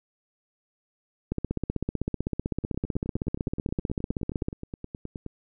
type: two click trains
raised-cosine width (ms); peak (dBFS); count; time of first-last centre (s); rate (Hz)
3; -22 / -14; 26 / 51; 2.64-5.263 / 1.32-4.485; 9.53 / 15.8
effects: none